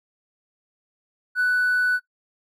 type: tone with hard clipping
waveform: triangle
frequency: 1488 Hz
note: F#6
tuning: 9 cents sharp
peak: -17 dBFS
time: 1.35-2 s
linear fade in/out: 50 ms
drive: 2 dB
effects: noise-tail reverb RT60 0.1 s tail -20 dB re dry